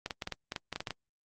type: clicks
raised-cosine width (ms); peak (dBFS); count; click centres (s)
0.2; -17; 12; 0.061 / 0.108 / 0.222 / 0.274 / 0.323 / 0.521 / 0.562 / 0.727 / 0.76 / 0.805 / 0.872 / 0.907
effects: Opus 32 kbps